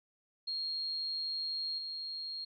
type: tone with level steps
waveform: sine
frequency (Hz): 4252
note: C8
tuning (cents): +27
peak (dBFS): -34 / -38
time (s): 0.47-2.45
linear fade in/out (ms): 10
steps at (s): 1.78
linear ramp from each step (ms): 5
effects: none